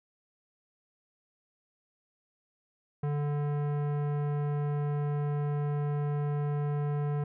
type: tone with tanh clipping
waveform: sine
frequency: 146 Hz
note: D3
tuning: 10 cents flat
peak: -30 dBFS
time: 3.03-7.24 s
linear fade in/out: 5 ms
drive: 17 dB
effects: none